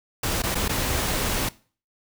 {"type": "noise with dropouts", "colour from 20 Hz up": "pink", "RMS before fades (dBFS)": -25, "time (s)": [0.23, 1.49], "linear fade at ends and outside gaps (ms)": 5, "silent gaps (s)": [[0.421, 0.435], [0.547, 0.553], [0.681, 0.692]], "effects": ["noise-tail reverb RT60 0.4 s tail -20 dB re dry"]}